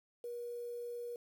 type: tone with quantisation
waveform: sine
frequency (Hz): 479.6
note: A#4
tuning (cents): +49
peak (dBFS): -40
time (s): 0.24-1.16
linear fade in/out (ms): 2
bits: 10
effects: none